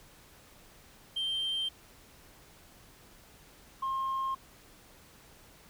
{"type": "tone pair in turn", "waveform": "sine", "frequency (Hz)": [3146, 1066.7], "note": ["G7", "C6"], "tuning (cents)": [6, 33], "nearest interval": "octave + perfect fifth", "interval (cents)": 1873, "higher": "first", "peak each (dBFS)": -28, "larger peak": "neither", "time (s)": [[1.16, 1.69], [3.82, 4.35]], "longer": "neither", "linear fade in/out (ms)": 10, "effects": ["tanh soft clip ceiling -28 dBFS", "pink hiss -57 dBFS RMS until 5.69 s"]}